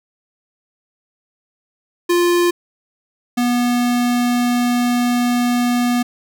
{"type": "tone pair in turn", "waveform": "square", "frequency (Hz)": [349.2, 243.3], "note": ["F4", "B3"], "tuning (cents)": [0, -26], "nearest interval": "tritone", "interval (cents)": 626, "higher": "first", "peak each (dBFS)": [-13, -15], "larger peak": "first", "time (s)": [[2.09, 2.51], [3.37, 6.03]], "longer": "second", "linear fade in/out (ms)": 10, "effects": []}